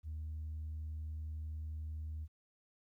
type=tone; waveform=sine; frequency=77.78 Hz; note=D#2; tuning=in tune; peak=-38 dBFS; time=0.03-2.28 s; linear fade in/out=50 ms; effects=tanh soft clip ceiling -37 dBFS + 13-bit